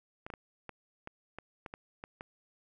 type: clicks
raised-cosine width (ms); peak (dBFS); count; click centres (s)
0.5; -27; 10; 0.265 / 0.302 / 0.338 / 0.693 / 1.074 / 1.386 / 1.662 / 1.739 / 2.039 / 2.209
effects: none